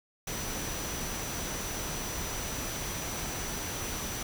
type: tone in noise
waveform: sine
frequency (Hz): 5920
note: F#8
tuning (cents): 0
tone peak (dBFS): -41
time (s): 0.27-4.23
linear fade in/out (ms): 5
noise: pink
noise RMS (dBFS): -36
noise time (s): 0.27-4.23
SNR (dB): -8
effects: none